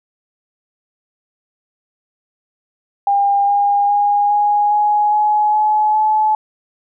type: tone with pitch steps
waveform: sine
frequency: 803 / 810.9 / 818.9 / 827 / 835.2 / 843.4 / 851.7 / 860.1 Hz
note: G5 / G#5 / G#5 / G#5 / G#5 / G#5 / G#5 / A5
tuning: +41 / -42 / -25 / -8 / +10 / +26 / +43 / -40 cents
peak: -11 dBFS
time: 3.07-6.35 s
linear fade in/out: 2 ms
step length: 410 ms
effects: none